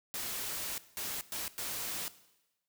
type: noise bursts at uneven times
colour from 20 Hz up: white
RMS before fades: -38 dBFS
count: 4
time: 0.14-0.78 / 0.97-1.21 / 1.32-1.48 / 1.58-2.08 s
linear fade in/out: 0 ms
effects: noise-tail reverb RT60 1.0 s tail -17 dB re dry